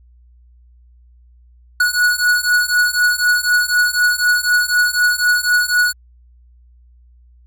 square beating tone pair, 1461 / 1465 Hz, F#6 / F#6, -22 / -18 cents, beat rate 4 Hz, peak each -17 / -16 dBFS, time 1.8-5.93 s, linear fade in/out 5 ms, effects added 60 Hz sine -45 dBFS peak until 7.46 s

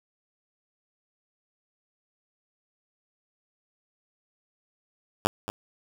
5% pulse tone with echo, 102.7 Hz, G#2, 19 cents flat, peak -9 dBFS, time 5.25-5.27 s, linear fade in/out 0 ms, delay 230 ms, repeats 1, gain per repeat -12 dB, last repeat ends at 5.5 s, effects none

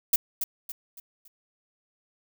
violet noise with echo, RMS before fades -20 dBFS, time 0.13-0.16 s, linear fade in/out 5 ms, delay 280 ms, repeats 4, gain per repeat -8 dB, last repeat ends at 1.28 s, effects none

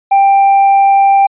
triangle tone, 789 Hz, G5, 11 cents sharp, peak -3 dBFS, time 0.11-1.27 s, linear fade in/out 10 ms, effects resampled to 8000 Hz

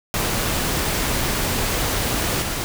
pink noise with level steps, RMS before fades -22 / -25 dBFS, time 0.14-2.64 s, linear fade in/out 0 ms, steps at 2.42 s, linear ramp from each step 2 ms, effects none

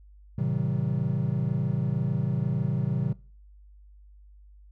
triangle chord, A diminished seventh, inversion none, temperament just, 110 / 132 / 158.4 / 190.08 Hz, A2 / C3 / Eb3 / Gb3, 0 / +16 / +31 / +47 cents, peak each -30 / -25 / -28 / -30 dBFS, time 0.38-3.13 s, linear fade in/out 5 ms, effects noise-tail reverb RT60 0.4 s tail -22 dB re dry + added 50 Hz sine -49 dBFS peak until 4.71 s

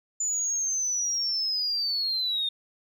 sine linear sweep, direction down, 7040 to 3640 Hz, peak -24 dBFS, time 0.2-2.49 s, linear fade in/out 5 ms, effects tanh soft clip ceiling -20 dBFS + 11-bit

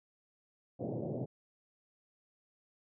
pink band-pass noise, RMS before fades -38 dBFS, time 0.79-1.26 s, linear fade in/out 20 ms, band 110 to 670 Hz, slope 48 dB/octave, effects none

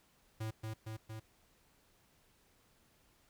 square tone with echo, 110 Hz, A2, in tune, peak -38 dBFS, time 0.4-0.51 s, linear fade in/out 10 ms, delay 230 ms, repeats 3, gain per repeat -2 dB, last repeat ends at 1.2 s, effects pink hiss -70 dBFS RMS until 3.29 s

